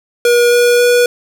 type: tone with pitch steps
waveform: square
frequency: 479.8 / 482.9 / 485.9 Hz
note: A#4 / B4 / B4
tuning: +50 / -39 / -28 cents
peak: -8 dBFS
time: 0.25-1.06 s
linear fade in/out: 2 ms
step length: 270 ms
effects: 8-bit